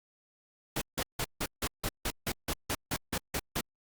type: noise bursts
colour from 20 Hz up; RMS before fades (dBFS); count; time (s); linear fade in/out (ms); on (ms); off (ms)
pink; -32; 14; 0.76-3.61; 5; 55; 160
effects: Opus 48 kbps